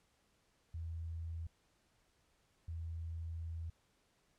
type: tone bursts at uneven times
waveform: sine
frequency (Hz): 82.41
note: E2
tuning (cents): 0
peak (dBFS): -40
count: 2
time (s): 0.74-1.47 / 2.68-3.7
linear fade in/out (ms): 5
effects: pink hiss -75 dBFS RMS until 4.38 s + low-pass 10000 Hz 12 dB/octave